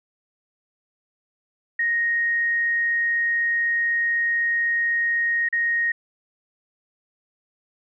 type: tone with dropouts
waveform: sine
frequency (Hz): 1868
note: A#6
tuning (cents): +3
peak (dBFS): -19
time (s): 1.79-5.92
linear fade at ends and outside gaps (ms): 5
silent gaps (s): 5.488-5.526
effects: none